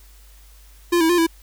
square tone with pitch steps, 346.8 / 324.2 / 350.9 / 329.7 Hz, F4 / E4 / F4 / E4, -12 / -29 / +8 / 0 cents, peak -15 dBFS, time 0.92-1.268 s, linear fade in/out 10 ms, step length 87 ms, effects added 50 Hz sine -45 dBFS peak until 1.42 s + white hiss -53 dBFS RMS until 1.42 s

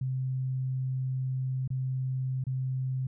sine tone with dropouts, 130.3 Hz, C3, 7 cents flat, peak -28 dBFS, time 0.01-3.07 s, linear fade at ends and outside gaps 5 ms, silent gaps 1.677-1.703 / 2.44-2.467 s, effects none

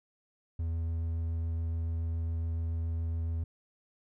triangle tone with vibrato, 82.41 Hz, E2, in tune, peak -28 dBFS, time 0.59-3.44 s, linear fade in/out 5 ms, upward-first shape triangle, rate 7.1 Hz, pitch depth 9 cents each way, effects none

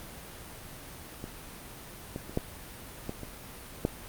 clicks, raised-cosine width 2 ms, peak -24 / -21 / -30 / -13 / -20 / -25 / -12 dBFS, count 7, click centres 1.241 / 2.161 / 2.295 / 2.374 / 3.094 / 3.233 / 3.851 s, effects pink hiss -45 dBFS RMS until 4.08 s + Opus 32 kbps

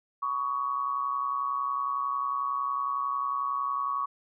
sine tone with amplitude modulation, 1122 Hz, C#6, 21 cents sharp, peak -24 dBFS, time 0.22-4.06 s, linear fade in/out 10 ms, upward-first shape sine, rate 131 Hz, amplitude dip 65%, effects none

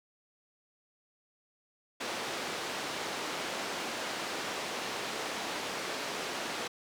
pink band-pass noise, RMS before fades -37 dBFS, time 2-6.68 s, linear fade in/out 10 ms, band 340 to 5800 Hz, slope 12 dB/octave, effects none

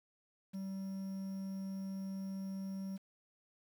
triangle tone with quantisation, 192.7 Hz, G3, 29 cents flat, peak -37 dBFS, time 0.53-2.98 s, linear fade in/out 20 ms, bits 10, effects none

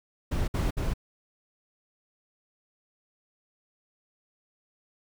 brown noise bursts, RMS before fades -27 dBFS, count 3, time 0.31-0.938 s, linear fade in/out 10 ms, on 170 ms, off 59 ms, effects none

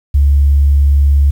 sine tone, 70.8 Hz, C#2, 37 cents sharp, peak -5 dBFS, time 0.14-1.31 s, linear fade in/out 10 ms, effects tanh soft clip ceiling -1 dBFS + 7-bit

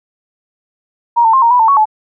sine tone with pitch steps, 943 / 897 / 1059 / 931 / 985 / 895 / 1114 / 862 Hz, A#5 / A5 / C6 / A#5 / B5 / A5 / C#6 / A5, +20 / +33 / +21 / -2 / -5 / +29 / +8 / -36 cents, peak -6 dBFS, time 1.16-1.856 s, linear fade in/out 20 ms, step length 87 ms, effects none

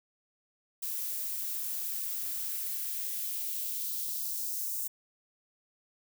violet noise with high-pass filter sweep, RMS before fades -35 dBFS, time 0.82-4.88 s, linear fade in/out 10 ms, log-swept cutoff 370 to 6800 Hz, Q 1.3, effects none

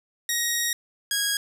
10% pulse tone pair in turn, 1884 / 1646.4 Hz, A#6 / G#6, +18 / -16 cents, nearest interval major second, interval 234 cents, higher first, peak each -14 dBFS, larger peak neither, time 0.29-0.73 / 1.11-1.37 s, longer first, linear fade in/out 2 ms, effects none

